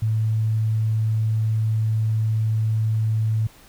sine tone, 110 Hz, A2, in tune, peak -18 dBFS, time 0.02-3.47 s, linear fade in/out 5 ms, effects pink hiss -50 dBFS RMS until 3.68 s

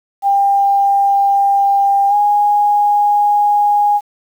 sine tone with pitch glide, 797 to 825.1 Hz, G5 to G#5, +28 to -12 cents, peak -9 dBFS, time 0.22-4.01 s, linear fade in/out 50 ms, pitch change +60 cents, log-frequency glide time 2.09-2.14 s, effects 7-bit

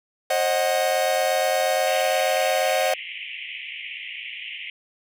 45% pulse chord, C diminished, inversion none, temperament equal with one note detuned, 533.9 / 622.3 / 740 Hz, C5 / Eb5 / Gb5, +35 / 0 / 0 cents, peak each -24 / -24 / -24 dBFS, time 0.3-2.94 s, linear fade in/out 5 ms
white band-pass noise, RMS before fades -35 dBFS, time 1.87-4.7 s, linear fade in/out 2 ms, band 2000 to 3100 Hz, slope 96 dB/octave
effects none

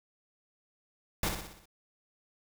pink noise with echo, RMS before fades -30 dBFS, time 1.23-1.29 s, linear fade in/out 2 ms, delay 61 ms, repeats 6, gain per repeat -5 dB, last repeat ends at 1.656 s, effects none

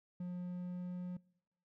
triangle tone with pitch glide, 178.5 to 179.53 Hz, F3 to F3, +38 to +48 cents, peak -37 dBFS, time 0.2-1.17 s, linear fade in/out 5 ms, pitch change +10 cents, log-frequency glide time 0.36-1.03 s, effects noise-tail reverb RT60 0.8 s tail -25 dB re dry

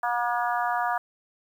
harmonic tone, 240.1 Hz, B3, 49 cents flat, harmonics 3 / 4 / 5 / 6 / 7, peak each -27 / -29 / -31 / -33 / -34 dBFS, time 0.03-0.98 s, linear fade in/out 5 ms, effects 9-bit

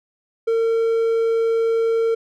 triangle tone, 455.2 Hz, A#4, 41 cents flat, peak -14 dBFS, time 0.47-2.15 s, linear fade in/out 10 ms, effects none

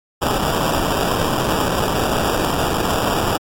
blue noise with sample-and-hold, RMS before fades -19 dBFS, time 0.21-3.38 s, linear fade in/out 20 ms, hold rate 2100 Hz, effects AAC 64 kbps

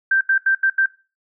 sine tone bursts at uneven times, 1568 Hz, G6, in tune, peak -13 dBFS, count 5, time 0.11-0.21 / 0.29-0.38 / 0.46-0.55 / 0.63-0.7 / 0.78-0.86 s, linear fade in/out 5 ms, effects noise-tail reverb RT60 0.3 s tail -17 dB re dry

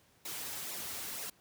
white noise with flanger, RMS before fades -41 dBFS, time 0.25-1.3 s, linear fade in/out 5 ms, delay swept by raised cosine 0.62 to 6.32 ms, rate 2.1 Hz, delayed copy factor -0.65, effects pink hiss -67 dBFS RMS until 1.4 s + high-pass 60 Hz 12 dB/octave

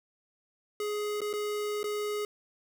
square tone with dropouts, 417.9 Hz, G#4, 11 cents sharp, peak -31 dBFS, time 0.8-2.25 s, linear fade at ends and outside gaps 2 ms, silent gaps 1.206-1.216 / 1.33-1.336 / 1.831-1.841 s, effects none

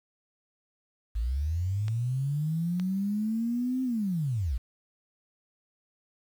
sine linear two-way sweep, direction up then down, 51.91 to 261.6 to 51.91 Hz, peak -26 dBFS, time 1.15-4.58 s, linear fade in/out 10 ms, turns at 3.83 s
clicks, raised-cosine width 0.2 ms, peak -24 dBFS, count 2, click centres 1.882 / 2.798 s
effects 9-bit

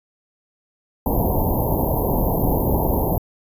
pink band-stop noise, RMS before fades -19 dBFS, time 1.06-3.18 s, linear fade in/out 2 ms, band 970 to 12000 Hz, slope 96 dB/octave, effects resampled to 32000 Hz

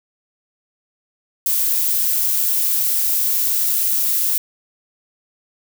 violet noise with amplitude modulation, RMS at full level -17 dBFS, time 1.46-4.38 s, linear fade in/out 2 ms, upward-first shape sine, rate 174 Hz, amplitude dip 25%, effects none

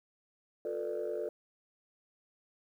sine chord, B half-diminished seventh, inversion second, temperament just, 355.6 / 444.5 / 493.9 / 592.7 Hz, F4 / A4 / B4 / D5, +31 / +18 / 0 / +16 cents, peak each -40 / -36 / -40 / -38 dBFS, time 0.65-1.29 s, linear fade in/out 2 ms, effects tanh soft clip ceiling -27 dBFS + 11-bit

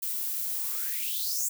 violet noise with high-pass filter sweep, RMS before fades -31 dBFS, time 0.02-1.49 s, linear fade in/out 10 ms, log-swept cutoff 200 to 7700 Hz, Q 6.7, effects none

